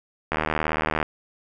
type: click train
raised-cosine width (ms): 0.5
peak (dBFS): -8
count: 56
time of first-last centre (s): 0.32-1.028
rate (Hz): 77.7
effects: none